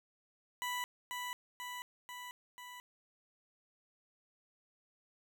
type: tone with echo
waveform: 20% pulse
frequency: 987.8 Hz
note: B5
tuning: in tune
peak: -31 dBFS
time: 0.62-0.84 s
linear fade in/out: 0 ms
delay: 490 ms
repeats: 4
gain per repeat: -3 dB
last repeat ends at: 2.8 s
effects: none